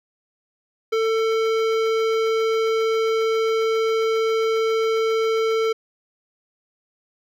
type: tone with hard clipping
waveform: sine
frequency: 446.3 Hz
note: A4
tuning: 25 cents sharp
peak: -20 dBFS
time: 0.92-5.73 s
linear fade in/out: 10 ms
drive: 16 dB
effects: none